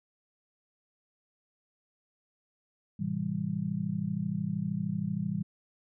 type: chord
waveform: sine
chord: A minor seventh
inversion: none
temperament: just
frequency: 110 / 132 / 165 / 198 Hz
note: A2 / C3 / E3 / G3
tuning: 0 / +16 / +2 / +18 cents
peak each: -39 / -39 / -33 / -33 dBFS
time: 2.99-5.43 s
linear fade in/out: 10 ms
effects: none